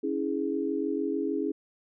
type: chord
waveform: sine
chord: C# minor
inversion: none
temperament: equal with one note detuned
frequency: 277.2 / 323.8 / 415.3 Hz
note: C#4 / E4 / G#4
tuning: 0 / -31 / 0 cents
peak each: -31 dBFS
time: 0.03-1.52 s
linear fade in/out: 10 ms
effects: none